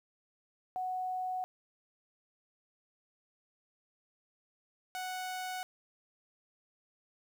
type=tone pair in turn; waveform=sine / sawtooth; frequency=740 / 740 Hz; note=F#5 / F#5; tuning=0 / 0 cents; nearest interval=unison; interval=0 cents; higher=neither; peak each=-33 / -33 dBFS; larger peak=neither; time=0.76-1.44 / 4.95-5.63 s; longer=neither; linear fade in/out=0 ms; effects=11-bit